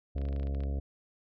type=harmonic tone; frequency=69.3 Hz; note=C#2; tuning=in tune; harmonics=1 / 2 / 3 / 4 / 5 / 6 / 7 / 8 / 9 / 10; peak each=-30 / -42 / -47 / -45 / -55 / -50 / -51 / -51 / -55 / -55 dBFS; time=0.15-0.8 s; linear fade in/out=10 ms
type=clicks; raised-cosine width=0.3 ms; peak=-36 dBFS; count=12; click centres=0.182 / 0.216 / 0.253 / 0.287 / 0.328 / 0.363 / 0.398 / 0.431 / 0.471 / 0.548 / 0.605 / 0.636 s
effects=none